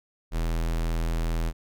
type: tone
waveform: square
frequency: 41.2 Hz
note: E1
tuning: in tune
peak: -25 dBFS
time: 0.31-1.53 s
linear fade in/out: 50 ms
effects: none